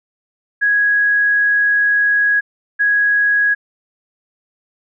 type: tone pair in turn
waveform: sine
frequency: 1661.2 / 1661.2 Hz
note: G#6 / G#6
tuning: 0 / 0 cents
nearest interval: unison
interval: 0 cents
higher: neither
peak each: -11 dBFS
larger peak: neither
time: 0.61-2.41 / 2.79-3.55 s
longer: first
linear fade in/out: 20 ms
effects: none